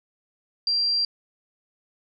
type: tone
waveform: sine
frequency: 4735 Hz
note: D8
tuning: 13 cents sharp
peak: -20 dBFS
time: 0.67-1.05 s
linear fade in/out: 2 ms
effects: none